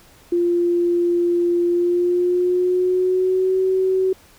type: tone with pitch glide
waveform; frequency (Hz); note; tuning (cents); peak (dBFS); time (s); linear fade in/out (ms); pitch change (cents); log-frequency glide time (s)
sine; 347.4 to 376.7; F4 to F#4; -9 to +31; -15; 0.32-4.13; 5; +140; 1.66-3.59
effects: pink hiss -50 dBFS RMS until 4.38 s